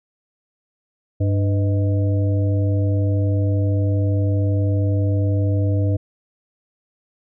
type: harmonic tone with a mistuned harmonic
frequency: 99.3 Hz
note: G2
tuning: 23 cents sharp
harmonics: 1 / 3 / 5 / 6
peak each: -16 / -26 / -30 / -32 dBFS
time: 1.2-5.97 s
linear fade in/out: 10 ms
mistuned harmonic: 6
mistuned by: +88 cents
effects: none